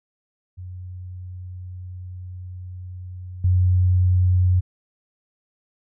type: tone with level steps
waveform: sine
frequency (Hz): 91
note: F#2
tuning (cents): -28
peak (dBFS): -32 / -14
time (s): 0.57-4.61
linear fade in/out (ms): 20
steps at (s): 3.44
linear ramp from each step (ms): 5
effects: none